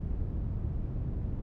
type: low-pass noise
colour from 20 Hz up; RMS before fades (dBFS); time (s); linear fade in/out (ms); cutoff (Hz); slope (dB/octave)
white; -33; 0-1.42; 20; 100; 12
effects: none